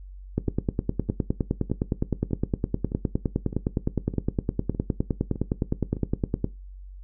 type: two click trains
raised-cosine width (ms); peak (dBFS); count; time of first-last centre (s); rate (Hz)
3; -10 / -20; 60 / 10; 0.38-6.444 / 0.48-5.968; 9.73 / 1.64
effects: noise-tail reverb RT60 0.2 s tail -17 dB re dry + added 47 Hz sine -39 dBFS peak until 7.03 s